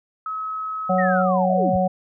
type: tone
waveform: sine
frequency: 1283 Hz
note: E6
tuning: 47 cents flat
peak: -25 dBFS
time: 0.26-1.22 s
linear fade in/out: 2 ms
type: harmonic tone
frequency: 185 Hz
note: F#3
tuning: in tune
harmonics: 1 / 3 / 4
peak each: -21 / -21 / -21 dBFS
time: 0.89-1.88 s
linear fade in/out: 10 ms
type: linear sweep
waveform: sine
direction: down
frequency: 1910 to 54.3 Hz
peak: -24 dBFS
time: 0.98-1.77 s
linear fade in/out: 10 ms
effects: none